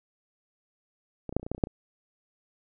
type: clicks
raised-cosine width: 2 ms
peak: -21 / -24 / -9 / -28 / -27 / -23 / -15 / -23 / -30 / -9 / -26 dBFS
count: 11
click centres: 1.293 / 1.326 / 1.366 / 1.397 / 1.43 / 1.465 / 1.516 / 1.548 / 1.58 / 1.638 / 1.671 s
effects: none